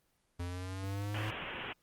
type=exponential sweep; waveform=square; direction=up; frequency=86.7 to 108.4 Hz; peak=-36 dBFS; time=0.39-1.31 s; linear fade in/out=10 ms
type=low-pass noise; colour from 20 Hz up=white; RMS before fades=-42 dBFS; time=1.14-1.73 s; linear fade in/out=5 ms; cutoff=3200 Hz; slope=96 dB/octave
effects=pink hiss -75 dBFS RMS until 1.82 s + Opus 24 kbps